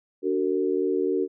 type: tone cluster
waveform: sine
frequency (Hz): 291.7 / 375.2 / 454.9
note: D4 / F#4 / A#4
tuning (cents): -12 / +24 / -42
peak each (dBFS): -28 / -24 / -27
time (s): 0.22-1.28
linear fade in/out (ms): 50
effects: none